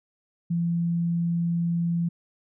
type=tone; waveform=sine; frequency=170 Hz; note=F3; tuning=46 cents flat; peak=-22 dBFS; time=0.5-2.09 s; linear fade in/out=10 ms; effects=none